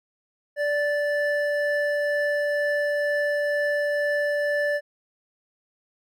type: tone pair together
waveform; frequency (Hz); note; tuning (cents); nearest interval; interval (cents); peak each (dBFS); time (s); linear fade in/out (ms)
triangle; 584.7 / 1752; D5 / A6; -8 / -8; octave + perfect fifth; 1900; -21 / -25; 0.56-4.81; 50
effects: none